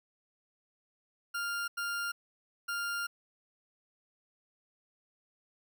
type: tone bursts at uneven times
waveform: 40% pulse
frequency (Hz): 1400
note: F6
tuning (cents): +4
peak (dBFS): -32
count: 3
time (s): 1.34-1.68 / 1.77-2.12 / 2.68-3.07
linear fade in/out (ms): 10
effects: none